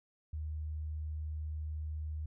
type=tone; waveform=sine; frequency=77 Hz; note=D#2; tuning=17 cents flat; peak=-36 dBFS; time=0.33-2.26 s; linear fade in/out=5 ms; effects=none